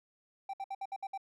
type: tone bursts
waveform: triangle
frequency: 781 Hz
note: G5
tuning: 7 cents flat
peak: -34 dBFS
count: 7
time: 0.49-1.177 s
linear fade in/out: 5 ms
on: 45 ms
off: 62 ms
effects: none